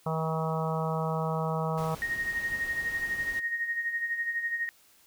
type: harmonic tone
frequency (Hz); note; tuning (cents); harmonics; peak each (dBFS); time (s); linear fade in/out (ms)
160; D#3; +49; 1 / 3 / 4 / 5 / 6 / 7 / 8; -30 / -35 / -36 / -37 / -38 / -38 / -39; 0.06-1.95; 5
type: noise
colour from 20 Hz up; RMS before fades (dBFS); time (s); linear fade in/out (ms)
pink; -45; 1.77-3.4; 10
type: tone with tremolo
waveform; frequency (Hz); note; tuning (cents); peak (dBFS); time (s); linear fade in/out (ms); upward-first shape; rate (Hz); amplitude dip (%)
sine; 1864.7; A#6; 0; -26; 2.02-4.69; 0; sine; 12; 60
effects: white hiss -61 dBFS RMS until 5.06 s